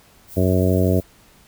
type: noise with tremolo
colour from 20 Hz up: violet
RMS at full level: -37 dBFS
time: 0.27-1.04 s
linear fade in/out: 50 ms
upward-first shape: triangle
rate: 20 Hz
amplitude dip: 35%
type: harmonic tone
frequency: 92.4 Hz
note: F#2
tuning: 2 cents flat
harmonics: 1 / 2 / 3 / 4 / 5 / 6 / 7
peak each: -18 / -21 / -23 / -24 / -25 / -26 / -26 dBFS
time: 0.36-1.01 s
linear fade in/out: 20 ms
effects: pink hiss -52 dBFS RMS until 1.47 s